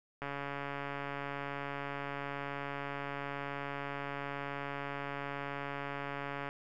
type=click train; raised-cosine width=0.5 ms; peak=-24 dBFS; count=885; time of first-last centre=0.22-6.49 s; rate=141 Hz; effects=none